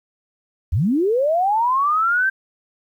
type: linear sweep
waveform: sine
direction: up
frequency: 65 to 1584 Hz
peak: -15 dBFS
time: 0.72-2.3 s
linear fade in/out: 10 ms
effects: 9-bit